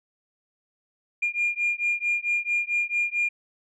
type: beating tone pair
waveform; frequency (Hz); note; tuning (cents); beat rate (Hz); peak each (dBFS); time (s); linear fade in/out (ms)
sine; 2409 / 2413.5; D7 / D7; +43 / +47; 4.5; -25; 1.22-3.29; 10
effects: tanh soft clip ceiling -17 dBFS